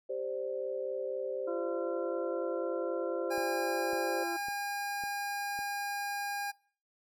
sine chord, G suspended fourth, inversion none, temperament equal, 392 / 523.3 / 587.3 Hz, G4 / C5 / D5, 0 / 0 / 0 cents, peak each -39 / -35 / -41 dBFS, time 0.09-4.24 s, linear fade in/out 10 ms
harmonic tone, 341.6 Hz, F4, 38 cents flat, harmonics 1 / 2 / 3 / 4, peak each -37 / -45 / -49 / -45 dBFS, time 1.47-4.37 s, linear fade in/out 10 ms
25% pulse tone, 810 Hz, G#5, 43 cents flat, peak -30 dBFS, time 3.3-6.52 s, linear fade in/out 20 ms
click train, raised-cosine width 2 ms, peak -36 dBFS, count 5, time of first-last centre 3.38-5.59 s, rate 1.81 Hz
effects noise-tail reverb RT60 0.5 s tail -25 dB re dry

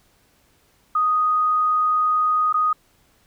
sine tone with dropouts, 1244.5 Hz, D#6, in tune, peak -16 dBFS, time 0.95-2.73 s, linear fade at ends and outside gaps 5 ms, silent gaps 2.527-2.541 s, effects pink hiss -60 dBFS RMS until 3.26 s

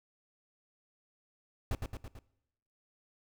brown noise with echo, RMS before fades -32 dBFS, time 1.71-1.75 s, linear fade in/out 2 ms, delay 110 ms, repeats 4, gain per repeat -4 dB, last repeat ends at 2.19 s, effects noise-tail reverb RT60 0.9 s tail -21 dB re dry

